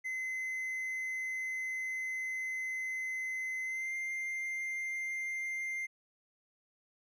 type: tone with pitch glide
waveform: triangle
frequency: 2049 to 2098 Hz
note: C7 to C7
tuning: -37 to +4 cents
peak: -33 dBFS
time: 0.04-5.87 s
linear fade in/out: 20 ms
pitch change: +41 cents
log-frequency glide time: 3.64-3.93 s
effects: none